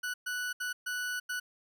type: tone bursts at uneven times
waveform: 40% pulse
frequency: 1480 Hz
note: F#6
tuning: in tune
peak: -32 dBFS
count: 5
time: 0.03-0.14 / 0.26-0.53 / 0.6-0.73 / 0.86-1.2 / 1.29-1.4 s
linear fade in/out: 10 ms
effects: none